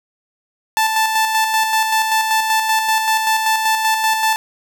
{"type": "tone with tremolo", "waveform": "sawtooth", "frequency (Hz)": 880, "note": "A5", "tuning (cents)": 0, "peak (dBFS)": -9, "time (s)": [0.77, 4.36], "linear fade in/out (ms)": 0, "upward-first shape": "square", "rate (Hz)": 5.2, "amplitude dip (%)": 40, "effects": []}